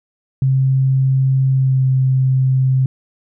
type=tone with pitch glide; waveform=sine; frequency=133 to 131.17 Hz; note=C3 to C3; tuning=+29 to +5 cents; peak=-11 dBFS; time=0.42-2.86 s; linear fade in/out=2 ms; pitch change=-24 cents; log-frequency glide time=1.51-1.86 s; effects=none